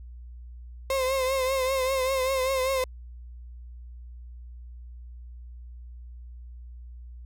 35% pulse tone with vibrato, 526 Hz, C5, 9 cents sharp, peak -22 dBFS, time 0.9-2.84 s, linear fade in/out 2 ms, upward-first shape triangle, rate 5.1 Hz, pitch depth 62 cents each way, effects added 60 Hz sine -40 dBFS peak until 7.25 s

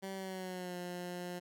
15% pulse tone with pitch glide, 192.7 to 177.73 Hz, G3 to F3, -29 to +31 cents, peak -34 dBFS, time 0.02-1.4 s, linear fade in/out 20 ms, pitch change -140 cents, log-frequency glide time 0.14-0.77 s, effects none

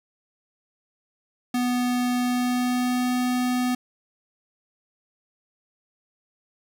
square tone with pitch glide, 246.9 to 249.3 Hz, B3 to B3, 0 to +16 cents, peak -22 dBFS, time 1.54-3.75 s, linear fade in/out 5 ms, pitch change +16 cents, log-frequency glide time 2.21-3.13 s, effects 9-bit

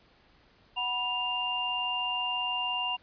sine tone cluster, 740 / 978 / 2797 Hz, F#5 / B5 / F7, 0 / -17 / +2 cents, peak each -37 / -34 / -30 dBFS, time 0.76-2.97 s, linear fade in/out 20 ms, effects pink hiss -62 dBFS RMS until 3.02 s + resampled to 11025 Hz

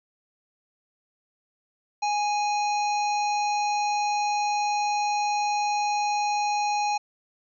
harmonic tone with a mistuned harmonic, 830 Hz, G#5, 1 cent flat, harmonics 1 / 3 / 5 / 7 / 8, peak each -23 / -33 / -37 / -40 / -41 dBFS, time 2.02-6.98 s, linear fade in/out 10 ms, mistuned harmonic 7, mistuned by -59 cents, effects none

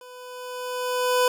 25% pulse tone with level ramp, 499.5 Hz, B4, 20 cents sharp, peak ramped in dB -39 to -13 dBFS, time 0.01-1.28 s, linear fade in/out 2 ms, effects none

